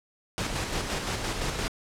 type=noise with tremolo; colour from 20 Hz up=pink; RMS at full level=-29 dBFS; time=0.38-1.68 s; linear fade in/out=0 ms; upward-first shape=square; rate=5.8 Hz; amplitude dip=35%; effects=low-pass 8000 Hz 12 dB/octave